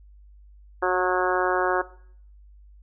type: harmonic tone with a mistuned harmonic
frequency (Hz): 182.3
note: F#3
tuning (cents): -25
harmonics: 2 / 3 / 4 / 5 / 6 / 7 / 8 / 9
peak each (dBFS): -25 / -27 / -28 / -29 / -30 / -30 / -31 / -32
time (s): 0.82-1.82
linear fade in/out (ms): 10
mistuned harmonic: 2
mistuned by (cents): +15
effects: noise-tail reverb RT60 0.6 s tail -18 dB re dry + added 50 Hz sine -47 dBFS peak until 2.82 s